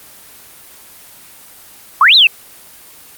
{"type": "exponential two-way sweep", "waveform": "sine", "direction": "up then down", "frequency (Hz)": [1010, 4180, 2522], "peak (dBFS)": -4, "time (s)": [2.01, 2.27], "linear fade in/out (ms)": 2, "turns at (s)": 2.15, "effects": ["white hiss -39 dBFS RMS until 3.17 s", "Opus 24 kbps"]}